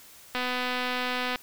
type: click train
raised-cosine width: 0.3 ms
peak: -14 dBFS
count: 253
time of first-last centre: 0.35-1.358 s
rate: 250 Hz
effects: white hiss -51 dBFS RMS until 1.42 s